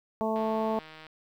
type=harmonic tone; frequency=220 Hz; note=A3; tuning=in tune; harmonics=1 / 2 / 3 / 4 / 5; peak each=-31 / -32 / -31 / -33 / -39 dBFS; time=0.21-0.79 s; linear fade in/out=0 ms
type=click train; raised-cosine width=0.3 ms; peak=-31 dBFS; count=112; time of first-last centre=0.36-1.067 s; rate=157 Hz
effects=10-bit